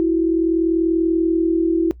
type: tone pair together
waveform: sine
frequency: 329.6 / 370 Hz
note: E4 / F#4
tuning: 0 / 0 cents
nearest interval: major second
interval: 200 cents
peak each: -15 / -21 dBFS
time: 0-1.91 s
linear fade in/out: 0 ms
effects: noise-tail reverb RT60 0.1 s tail -19 dB re dry + added 60 Hz sine -38 dBFS peak until 2 s